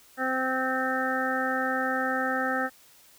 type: harmonic tone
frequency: 260 Hz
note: C4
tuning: 11 cents flat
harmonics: 1 / 2 / 3 / 5 / 6 / 7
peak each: -32 / -32 / -32 / -32 / -32 / -32 dBFS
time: 0.17-2.7 s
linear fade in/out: 50 ms
effects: white hiss -56 dBFS RMS until 3.18 s